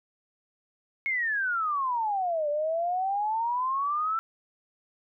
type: exponential two-way sweep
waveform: sine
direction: down then up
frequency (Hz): 2195 to 580 to 1344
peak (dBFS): -25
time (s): 1.06-4.19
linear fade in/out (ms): 0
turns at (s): 2.49
effects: none